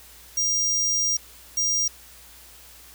square tone bursts at uneven times, 5700 Hz, F8, 34 cents sharp, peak -21 dBFS, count 2, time 0.37-1.17 / 1.57-1.88 s, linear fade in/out 5 ms, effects added 60 Hz sine -54 dBFS peak until 2.94 s + white hiss -48 dBFS RMS until 2.94 s

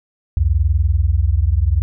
sine tone pair together, 65.41 / 85.98 Hz, C2 / F2, 0 / -27 cents, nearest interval perfect fourth, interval 473 cents, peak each -15 dBFS, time 0.37-1.82 s, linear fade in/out 0 ms, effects none

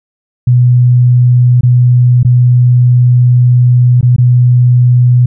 sine tone with dropouts, 123.47 Hz, B2, in tune, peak -3 dBFS, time 0.47-5.26 s, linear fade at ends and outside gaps 5 ms, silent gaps 1.61-1.632 / 2.231-2.248 / 4.011-4.028 / 4.163-4.182 s, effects none

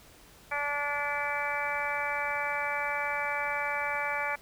harmonic tone, 289.1 Hz, D4, 27 cents flat, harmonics 2 / 3 / 4 / 5 / 6 / 7 / 8, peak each -38 / -35 / -38 / -37 / -37 / -39 / -34 dBFS, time 0.51-4.36 s, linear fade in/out 10 ms, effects pink hiss -55 dBFS RMS until 4.41 s

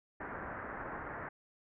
white low-pass noise, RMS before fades -43 dBFS, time 0.2-1.29 s, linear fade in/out 5 ms, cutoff 1800 Hz, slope 48 dB/octave, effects none

